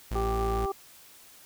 40% pulse tone, 56.6 Hz, A1, 50 cents sharp, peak -28 dBFS, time 0.11-0.66 s, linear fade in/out 5 ms
harmonic tone, 392 Hz, G4, in tune, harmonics 1 / 2 / 3, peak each -30 / -33 / -35 dBFS, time 0.15-0.72 s, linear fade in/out 5 ms
effects white hiss -53 dBFS RMS until 1.45 s

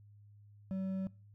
sine tone with hard clipping, 190.3 Hz, F#3, 49 cents sharp, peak -36 dBFS, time 0.71-1.07 s, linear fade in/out 0 ms, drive 5 dB, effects noise-tail reverb RT60 0.4 s tail -23 dB re dry + added 103 Hz sine -56 dBFS peak until 1.34 s

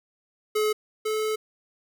square tone pair in turn, 427.2 / 432.9 Hz, G#4 / A4, +49 / -28 cents, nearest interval unison, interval 23 cents, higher second, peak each -22 / -25 dBFS, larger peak first, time 0.55-0.73 / 1.05-1.36 s, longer second, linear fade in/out 10 ms, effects none

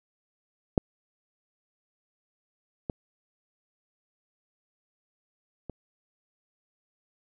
clicks, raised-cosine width 2 ms, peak -7 / -17 / -23 dBFS, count 3, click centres 0.778 / 2.898 / 5.697 s, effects none

